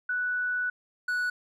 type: tone pair in turn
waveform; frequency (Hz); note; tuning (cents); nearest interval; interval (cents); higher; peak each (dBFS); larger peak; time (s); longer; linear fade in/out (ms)
sine / triangle; 1481 / 1474.6; F#6 / F#6; +1 / -6; unison; 7; first; -26 / -24; second; 0.09-0.7 / 1.08-1.3; first; 5
effects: none